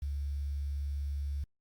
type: tone with quantisation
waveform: sine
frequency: 70.9 Hz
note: C#2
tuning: 40 cents sharp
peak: -32 dBFS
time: 0.02-1.44 s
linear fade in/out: 5 ms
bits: 10
effects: Opus 48 kbps